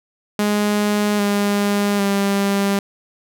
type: tone with pitch steps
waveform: sawtooth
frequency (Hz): 207.7 / 203.3 / 199.01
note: G#3 / G#3 / G3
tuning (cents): 0 / -37 / +26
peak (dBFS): -12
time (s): 0.39-2.79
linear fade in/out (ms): 2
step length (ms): 800
effects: none